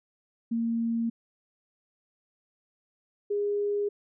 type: tone pair in turn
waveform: sine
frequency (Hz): 230.4 / 409.6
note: A#3 / G#4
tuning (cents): -20 / -24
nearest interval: minor seventh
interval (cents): 996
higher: second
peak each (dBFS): -25 / -25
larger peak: neither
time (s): 0.51-1.1 / 3.3-3.89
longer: neither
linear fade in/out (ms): 10
effects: none